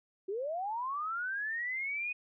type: linear sweep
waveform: sine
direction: up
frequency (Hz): 365.2 to 2503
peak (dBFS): -33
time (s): 0.28-2.13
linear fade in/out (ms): 10
effects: none